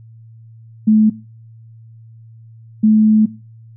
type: tone pair in turn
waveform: sine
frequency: 216 / 216 Hz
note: A3 / A3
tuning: -32 / -32 cents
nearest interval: unison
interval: 0 cents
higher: neither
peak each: -7 dBFS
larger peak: neither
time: 0.87-1.1 / 2.83-3.26 s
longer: second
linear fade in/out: 10 ms
effects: noise-tail reverb RT60 0.4 s tail -21 dB re dry + added 113 Hz sine -38 dBFS peak until 3.76 s